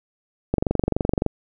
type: click train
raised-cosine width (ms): 2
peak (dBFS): -6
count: 18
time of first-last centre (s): 0.54-1.263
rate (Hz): 23.5
effects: none